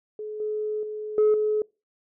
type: tone with level steps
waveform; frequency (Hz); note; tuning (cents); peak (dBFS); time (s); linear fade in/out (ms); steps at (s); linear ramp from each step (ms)
sine; 426.5; G#4; +46; -31 / -25 / -30 / -14 / -20; 0.19-1.62; 2; 0.4 / 0.83 / 1.18 / 1.34; 2
effects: noise-tail reverb RT60 0.3 s tail -26 dB re dry + tanh soft clip ceiling -14 dBFS